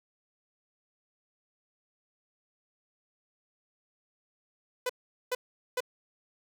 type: tone bursts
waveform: sawtooth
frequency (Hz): 500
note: B4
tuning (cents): +21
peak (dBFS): -24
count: 3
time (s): 4.86-5.805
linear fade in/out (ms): 5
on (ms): 35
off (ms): 420
effects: none